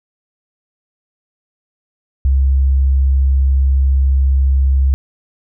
sine tone, 67.2 Hz, C2, 47 cents sharp, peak -9 dBFS, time 2.25-4.94 s, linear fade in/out 0 ms, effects none

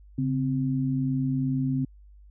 sine tone pair together, 138.58 / 261 Hz, C#3 / C4, 0 / -4 cents, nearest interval major seventh, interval 1096 cents, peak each -26 dBFS, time 0.18-1.85 s, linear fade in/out 5 ms, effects added 50 Hz sine -48 dBFS peak until 2.3 s

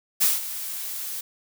blue noise with ADSR envelope, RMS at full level -18 dBFS, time 0.2-1.21 s, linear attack 23 ms, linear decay 180 ms, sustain -14 dB, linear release 6 ms, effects none

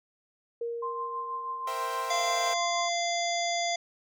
sine tone with exponential decay, 468.4 Hz, A#4, 8 cents sharp, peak -29 dBFS, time 0.61-2.5 s, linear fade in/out 5 ms, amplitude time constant 410 ms
sine tone with tremolo, 1046.5 Hz, C6, in tune, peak -30 dBFS, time 0.82-2.89 s, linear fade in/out 10 ms, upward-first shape triangle, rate 6.2 Hz, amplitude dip 45%
sawtooth chord, C dominant seventh, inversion third, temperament equal, 466.2 / 523.3 / 659.3 / 784 Hz, Bb4 / C5 / E5 / G5, 0 / 0 / 0 / 0 cents, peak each -36 dBFS, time 1.67-2.54 s, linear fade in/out 5 ms
harmonic tone, 690 Hz, F5, 21 cents flat, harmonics 1 / 3 / 5 / 7 / 9 / 10, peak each -29 / -34 / -36 / -37 / -39 / -39 dBFS, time 2.1-3.76 s, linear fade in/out 5 ms
effects none

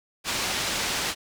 white low-pass noise, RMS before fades -28 dBFS, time 0.24-1.15 s, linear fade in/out 50 ms, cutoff 5500 Hz, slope 12 dB/octave, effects none

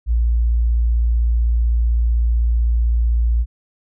sine tone, 57.9 Hz, A#1, 11 cents flat, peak -13 dBFS, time 0.06-3.46 s, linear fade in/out 50 ms, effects none

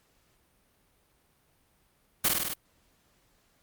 white noise with echo, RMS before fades -23 dBFS, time 2.24-2.29 s, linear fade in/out 10 ms, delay 50 ms, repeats 5, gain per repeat -2 dB, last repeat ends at 2.54 s, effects pink hiss -68 dBFS RMS until 3.62 s + Opus 48 kbps

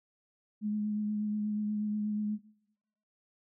sine tone with vibrato, 210.5 Hz, G#3, 24 cents sharp, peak -29 dBFS, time 0.61-2.39 s, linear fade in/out 50 ms, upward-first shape triangle, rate 8.3 Hz, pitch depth 18 cents each way, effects noise-tail reverb RT60 0.9 s tail -21 dB re dry

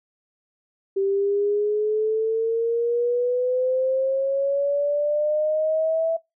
sine exponential sweep, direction up, 388.7 to 660 Hz, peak -19 dBFS, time 0.96-6.17 s, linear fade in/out 10 ms, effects noise-tail reverb RT60 0.2 s tail -23 dB re dry

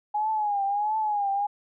sine tone with vibrato, 830.6 Hz, G#5, in tune, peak -23 dBFS, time 0.14-1.47 s, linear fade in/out 10 ms, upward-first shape triangle, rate 1.5 Hz, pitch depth 100 cents each way, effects none

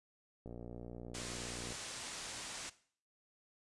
click train, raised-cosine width 2 ms, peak -34 dBFS, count 76, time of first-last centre 0.46-1.723 s, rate 59.4 Hz
white low-pass noise, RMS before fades -46 dBFS, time 1.14-2.7 s, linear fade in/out 10 ms, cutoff 8700 Hz, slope 24 dB/octave
effects noise-tail reverb RT60 0.5 s tail -17 dB re dry + resampled to 24000 Hz

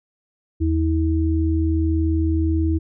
sine tone pair together, 80.58 / 322.3 Hz, E2 / E4, -39 / -39 cents, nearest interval 2 octaves, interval 2400 cents, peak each -18 / -21 dBFS, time 0.6-2.79 s, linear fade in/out 20 ms, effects none

